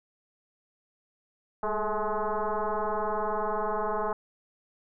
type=tone with frequency modulation; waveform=sine; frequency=203.2 Hz; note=G#3; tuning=38 cents flat; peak=-26 dBFS; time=1.63-4.13 s; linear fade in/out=2 ms; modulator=213 Hz; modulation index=5; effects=none